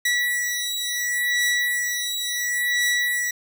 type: beating tone pair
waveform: sawtooth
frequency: 1945 / 1945.71 Hz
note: B6 / B6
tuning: -27 / -26 cents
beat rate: 0.71 Hz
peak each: -21 dBFS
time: 0.05-3.31 s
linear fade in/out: 5 ms
effects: none